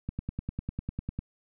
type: click train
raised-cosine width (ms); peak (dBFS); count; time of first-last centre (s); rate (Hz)
5; -20; 12; 0.09-1.19; 10
effects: none